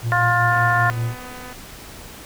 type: tone with tremolo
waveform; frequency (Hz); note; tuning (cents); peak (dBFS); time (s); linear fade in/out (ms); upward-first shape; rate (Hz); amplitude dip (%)
triangle; 116.54; A#2; 0; -17; 0.02-1.16; 50; sine; 5.2; 45
type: harmonic tone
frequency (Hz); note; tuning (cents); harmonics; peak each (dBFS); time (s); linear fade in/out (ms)
353.8; F4; +23; 2 / 3 / 4 / 5; -21 / -21 / -21 / -21; 0.12-0.9; 0
type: click train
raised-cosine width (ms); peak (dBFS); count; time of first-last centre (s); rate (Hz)
0.5; -24; 253; 0.52-1.528; 250
effects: pink hiss -39 dBFS RMS until 2.25 s